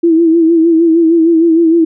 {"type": "tone with vibrato", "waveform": "sine", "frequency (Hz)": 330, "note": "E4", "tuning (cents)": 2, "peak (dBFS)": -5, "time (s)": [0.03, 1.85], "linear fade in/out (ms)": 10, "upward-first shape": "sine", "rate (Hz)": 6.5, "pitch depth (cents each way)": 56, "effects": []}